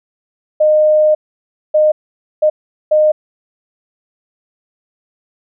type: tone bursts at uneven times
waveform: sine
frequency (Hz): 613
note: D#5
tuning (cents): -26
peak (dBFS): -7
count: 4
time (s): 0.6-1.15 / 1.74-1.92 / 2.42-2.5 / 2.91-3.12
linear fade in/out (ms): 10
effects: none